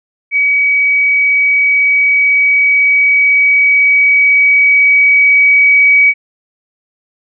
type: tone with level ramp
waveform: sine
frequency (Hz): 2269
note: C#7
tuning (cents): +40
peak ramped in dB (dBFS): -8 to -4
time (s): 0.31-6.14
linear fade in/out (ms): 50
effects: none